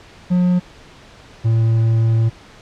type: tone pair in turn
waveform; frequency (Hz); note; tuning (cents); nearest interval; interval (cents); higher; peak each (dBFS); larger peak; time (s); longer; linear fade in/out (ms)
triangle; 179.3 / 113.22; F3 / A2; +46 / +50; minor sixth; 796; first; -10; neither; 0.3-0.6 / 1.44-2.3; second; 20
effects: pink hiss -43 dBFS RMS until 2.61 s + low-pass 5000 Hz 12 dB/octave